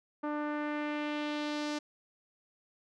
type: tone with low-pass filter sweep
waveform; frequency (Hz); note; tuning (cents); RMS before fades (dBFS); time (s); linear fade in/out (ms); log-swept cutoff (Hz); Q
sawtooth; 297.5; D4; +22; -35; 0.23-1.79; 10; 1200 to 5700; 1.6
effects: none